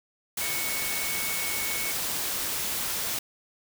sine tone in noise, 2217 Hz, C#7, in tune, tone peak -34 dBFS, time 0.41-1.92 s, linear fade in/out 5 ms, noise white, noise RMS -30 dBFS, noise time 0.37-3.19 s, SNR -7 dB, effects none

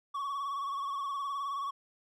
triangle tone with vibrato, 1117 Hz, C#6, 13 cents sharp, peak -31 dBFS, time 0.14-1.71 s, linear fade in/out 10 ms, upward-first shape sine, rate 19 Hz, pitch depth 53 cents each way, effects none

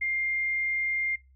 sine tone, 2110 Hz, C7, 14 cents sharp, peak -26 dBFS, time 0.01-1.16 s, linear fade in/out 10 ms, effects noise-tail reverb RT60 0.3 s tail -23 dB re dry + added 66 Hz sine -55 dBFS peak until 1.35 s

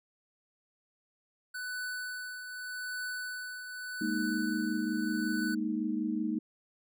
square tone with tremolo, 1494 Hz, F#6, 16 cents sharp, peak -35 dBFS, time 1.54-5.55 s, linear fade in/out 10 ms, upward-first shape triangle, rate 0.83 Hz, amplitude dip 55%
sine chord, Ab suspended second, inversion none, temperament equal, 207.7 / 233.1 / 311.1 Hz, Ab3 / Bb3 / Eb4, 0 / 0 / 0 cents, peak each -35 / -34 / -33 dBFS, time 4.01-6.39 s, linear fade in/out 5 ms
effects none

